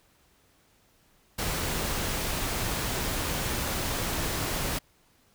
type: noise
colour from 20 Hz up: pink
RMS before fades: -30 dBFS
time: 1.38-4.79 s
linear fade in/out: 10 ms
effects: pink hiss -64 dBFS RMS until 5.34 s